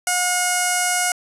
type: tone with notch filter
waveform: 5% pulse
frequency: 720 Hz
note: F#5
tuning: 47 cents flat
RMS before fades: -20 dBFS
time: 0.07-1.12 s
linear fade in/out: 2 ms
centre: 3800 Hz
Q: 0.87
effects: resampled to 32000 Hz